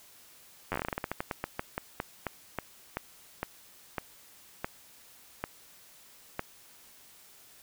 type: slowing click train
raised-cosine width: 0.5 ms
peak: -16 dBFS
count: 27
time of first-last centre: 0.72-6.394 s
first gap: 10 ms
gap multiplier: 1.2
effects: white hiss -56 dBFS RMS until 7.62 s